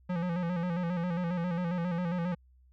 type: tone with vibrato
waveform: square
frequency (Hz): 174.61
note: F3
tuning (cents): 0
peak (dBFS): -30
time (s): 0.09-2.35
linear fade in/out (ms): 10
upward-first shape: square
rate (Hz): 7.4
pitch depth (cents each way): 59
effects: added 63 Hz sine -58 dBFS peak until 2.72 s + low-pass 2000 Hz 12 dB/octave